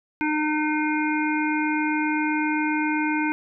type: harmonic tone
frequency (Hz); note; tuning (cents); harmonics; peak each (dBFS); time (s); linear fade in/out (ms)
304.6; D#4; -37; 1 / 3 / 5 / 7 / 8; -23 / -28 / -30 / -31 / -32; 0.21-3.32; 0
effects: none